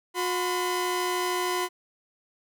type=tone pair together; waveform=sawtooth; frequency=361 / 1010 Hz; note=F#4 / B5; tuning=-43 / +39 cents; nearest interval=octave + tritone; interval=1782 cents; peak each=-24 / -25 dBFS; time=0.14-1.69 s; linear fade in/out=50 ms; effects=none